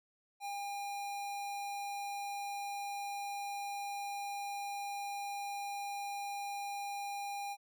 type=tone; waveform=square; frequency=806 Hz; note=G5; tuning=48 cents sharp; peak=-39 dBFS; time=0.4-7.57 s; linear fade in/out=50 ms; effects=none